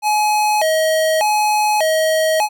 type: tone with vibrato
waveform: square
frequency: 732 Hz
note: F#5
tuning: 19 cents flat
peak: -14 dBFS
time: 0.02-2.49 s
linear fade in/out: 50 ms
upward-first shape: square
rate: 0.84 Hz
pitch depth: 250 cents each way
effects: none